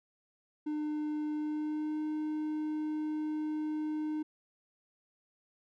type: tone with pitch glide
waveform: triangle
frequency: 302 to 306.6 Hz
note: D4 to D#4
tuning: +48 to -25 cents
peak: -30 dBFS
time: 0.66-4.23 s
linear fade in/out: 10 ms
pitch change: +27 cents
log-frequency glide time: 1.34-2.01 s
effects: none